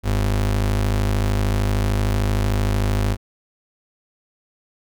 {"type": "ring-modulated tone", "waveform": "square", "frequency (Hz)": 74.8, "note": "D2", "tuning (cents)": 32, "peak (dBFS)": -15, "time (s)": [0.03, 3.17], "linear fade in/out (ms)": 50, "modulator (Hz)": 26.6, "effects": []}